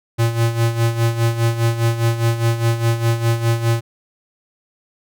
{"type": "tone with tremolo", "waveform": "square", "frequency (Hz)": 115.7, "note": "A#2", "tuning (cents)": -13, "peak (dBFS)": -13, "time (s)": [0.18, 3.81], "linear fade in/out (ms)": 20, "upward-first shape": "sine", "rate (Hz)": 4.9, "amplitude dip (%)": 70, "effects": []}